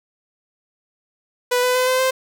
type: tone with pitch steps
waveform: sawtooth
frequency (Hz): 493.9 / 500.5 / 507.2 / 514 / 520.9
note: B4 / B4 / B4 / C5 / C5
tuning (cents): 0 / +23 / +46 / -31 / -8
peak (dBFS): -12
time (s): 1.51-2.11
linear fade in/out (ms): 10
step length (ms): 120
effects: none